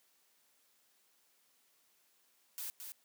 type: noise with echo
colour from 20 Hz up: blue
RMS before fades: -42 dBFS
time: 2.58-2.7 s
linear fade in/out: 0 ms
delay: 220 ms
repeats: 1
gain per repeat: -5 dB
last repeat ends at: 2.92 s
effects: white hiss -72 dBFS RMS until 3.04 s + high-pass 200 Hz 12 dB/octave